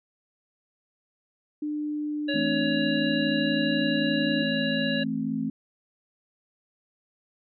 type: tone with pitch glide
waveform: sine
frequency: 299.4 to 294.9 Hz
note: D4 to D4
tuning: +33 to +7 cents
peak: -27 dBFS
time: 1.62-4.43 s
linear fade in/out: 5 ms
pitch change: -26 cents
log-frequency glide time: 1.75-4.07 s
type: harmonic tone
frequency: 561 Hz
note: C#5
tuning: 21 cents sharp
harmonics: 1 / 3 / 5 / 7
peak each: -31 / -31 / -33 / -34 dBFS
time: 2.28-5.04 s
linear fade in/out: 10 ms
type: chord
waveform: sine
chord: A minor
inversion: second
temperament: just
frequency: 165 / 220 / 264 Hz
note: E3 / A3 / C4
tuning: +2 / 0 / +16 cents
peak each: -34 / -29 / -29 dBFS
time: 2.34-5.5 s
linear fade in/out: 5 ms
effects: none